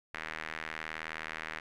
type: tone with band-pass filter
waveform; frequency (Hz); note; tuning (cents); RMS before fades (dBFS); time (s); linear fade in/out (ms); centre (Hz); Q
sawtooth; 79.2; D#2; +31; -41; 0.14-1.6; 5; 1900; 2.3
effects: none